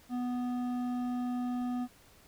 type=tone with hard clipping; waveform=triangle; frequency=246.9 Hz; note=B3; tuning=in tune; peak=-33 dBFS; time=0.09-1.88 s; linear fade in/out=50 ms; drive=13 dB; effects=pink hiss -60 dBFS RMS until 2.27 s